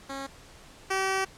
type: tone pair in turn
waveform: 10% pulse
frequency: 272.6 / 383.6 Hz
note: C#4 / G4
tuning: -29 / -37 cents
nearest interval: tritone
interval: 592 cents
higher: second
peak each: -26 / -17 dBFS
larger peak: second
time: 0.09-0.27 / 0.9-1.25 s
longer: second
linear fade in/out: 10 ms
effects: pink hiss -51 dBFS RMS until 1.37 s + low-pass 9000 Hz 12 dB/octave